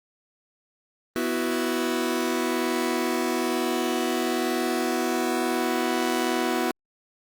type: chord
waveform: sawtooth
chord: B suspended fourth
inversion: none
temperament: just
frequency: 246.9 / 329.3 / 370.4 Hz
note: B3 / E4 / F#4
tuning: 0 / -2 / +2 cents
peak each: -24 dBFS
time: 1.16-6.71 s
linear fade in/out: 0 ms
effects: Opus 32 kbps